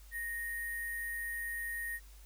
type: tone with sample-and-hold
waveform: sine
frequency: 1864.7 Hz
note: A#6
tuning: in tune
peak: -36 dBFS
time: 0.11-2 s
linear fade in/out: 50 ms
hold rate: 11025 Hz
effects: added 50 Hz sine -52 dBFS peak until 2.25 s + white hiss -62 dBFS RMS until 2.25 s